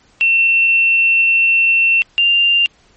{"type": "tone pair in turn", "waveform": "sine", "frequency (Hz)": [2700, 2789], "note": ["E7", "F7"], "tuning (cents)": [41, -3], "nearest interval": "minor second", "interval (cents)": 56, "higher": "second", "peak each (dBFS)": -9, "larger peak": "neither", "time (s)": [[0.21, 2.02], [2.18, 2.66]], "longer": "first", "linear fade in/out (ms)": 0, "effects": ["pink hiss -52 dBFS RMS until 2.96 s", "MP3 32 kbps"]}